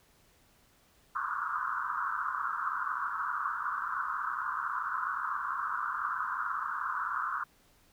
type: band-pass noise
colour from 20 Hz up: white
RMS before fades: -34 dBFS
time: 1.15-7.44 s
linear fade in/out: 10 ms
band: 1000 to 1500 Hz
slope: 96 dB/octave
effects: pink hiss -65 dBFS RMS until 7.92 s